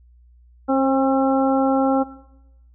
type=harmonic tone with a mistuned harmonic; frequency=268.9 Hz; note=C4; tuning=47 cents sharp; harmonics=1 / 2 / 3 / 4 / 5; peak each=-18 / -21 / -23 / -33 / -27 dBFS; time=0.68-2.04 s; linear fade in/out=20 ms; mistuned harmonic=2; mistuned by=-16 cents; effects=noise-tail reverb RT60 0.9 s tail -18 dB re dry + added 60 Hz sine -48 dBFS peak until 2.74 s